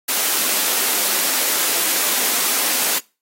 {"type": "high-pass noise", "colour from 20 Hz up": "white", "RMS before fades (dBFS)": -19, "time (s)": [0.08, 2.99], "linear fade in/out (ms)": 10, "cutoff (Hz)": 230, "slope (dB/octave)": 24, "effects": ["noise-tail reverb RT60 0.3 s tail -23 dB re dry", "AAC 48 kbps"]}